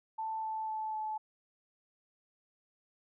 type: tone with pitch steps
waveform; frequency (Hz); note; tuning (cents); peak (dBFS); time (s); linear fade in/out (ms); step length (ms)
sine; 883 / 876.9 / 870.8 / 864.8; A5 / A5 / A5 / A5; +6 / -6 / -18 / -30; -34; 0.18-1.18; 10; 250
effects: none